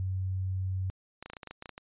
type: tone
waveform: sine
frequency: 94 Hz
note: F#2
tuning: 28 cents sharp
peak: -29 dBFS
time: 0-0.9 s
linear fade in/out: 0 ms
type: clicks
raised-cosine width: 0.3 ms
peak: -26 dBFS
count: 12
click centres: 1.226 / 1.26 / 1.3 / 1.334 / 1.368 / 1.432 / 1.473 / 1.51 / 1.624 / 1.658 / 1.693 / 1.779 s
effects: resampled to 8000 Hz